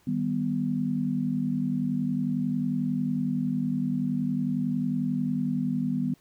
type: chord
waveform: sine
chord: Eb augmented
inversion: none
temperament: equal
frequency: 155.56 / 196 / 246.9 Hz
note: Eb3 / G3 / B3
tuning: 0 / 0 / 0 cents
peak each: -31 / -30 / -27 dBFS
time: 0.07-6.14 s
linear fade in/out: 5 ms
effects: pink hiss -63 dBFS RMS until 6.2 s